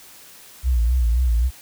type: tone with vibrato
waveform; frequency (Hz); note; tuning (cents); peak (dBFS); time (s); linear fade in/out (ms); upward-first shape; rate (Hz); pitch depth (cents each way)
sine; 60.1; B1; -46; -14; 0.63-1.51; 50; sine; 3.8; 110
effects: tanh soft clip ceiling -11 dBFS + white hiss -45 dBFS RMS until 1.61 s